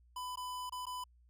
square tone with dropouts, 1000 Hz, B5, 21 cents sharp, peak -40 dBFS, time 0.16-1.04 s, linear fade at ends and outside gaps 5 ms, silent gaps 0.358-0.372 / 0.696-0.722 / 0.856-0.866 s, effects added 60 Hz sine -62 dBFS peak until 1.29 s

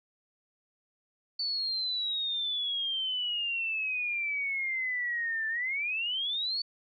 sine exponential two-way sweep, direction down then up, 4512 to 1760 to 4512 Hz, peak -29 dBFS, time 1.39-6.62 s, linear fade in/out 5 ms, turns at 5.48 s, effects none

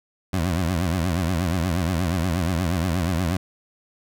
20% pulse tone with vibrato, 87.1 Hz, F2, 4 cents flat, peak -16 dBFS, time 0.33-3.37 s, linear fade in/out 5 ms, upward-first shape triangle, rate 8.4 Hz, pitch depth 190 cents each way, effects none

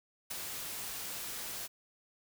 white noise with ADSR envelope, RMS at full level -37 dBFS, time 0.3-1.68 s, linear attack 13 ms, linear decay 15 ms, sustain -4 dB, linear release 25 ms, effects none

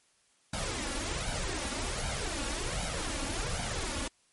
pink noise with flanger, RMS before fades -34 dBFS, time 0.53-4.08 s, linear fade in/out 5 ms, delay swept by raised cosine 1.3 to 3.6 ms, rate 1.3 Hz, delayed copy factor +0.65, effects white hiss -68 dBFS RMS until 4.32 s + MP3 48 kbps

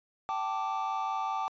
triangle chord, G suspended second, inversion none, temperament equal with one note detuned, 775 / 880 / 1174.7 Hz, G5 / A5 / D6, -20 / 0 / 0 cents, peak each -32 dBFS, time 0.29-1.48 s, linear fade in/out 0 ms, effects tanh soft clip ceiling -20 dBFS + resampled to 16000 Hz

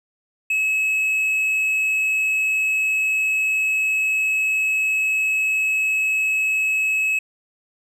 triangle tone, 2577 Hz, E7, 40 cents flat, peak -16 dBFS, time 0.5-7.19 s, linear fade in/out 5 ms, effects none

